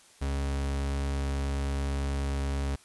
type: tone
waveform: 40% pulse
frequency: 69.3 Hz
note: C#2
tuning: in tune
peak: -27 dBFS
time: 0.21-2.76 s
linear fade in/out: 10 ms
effects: white hiss -57 dBFS RMS until 2.84 s + resampled to 24000 Hz